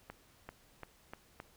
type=accelerating click train; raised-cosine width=0.5 ms; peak=-29 dBFS; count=5; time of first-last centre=0.1-1.401 s; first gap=390 ms; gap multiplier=0.88; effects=pink hiss -65 dBFS RMS until 1.56 s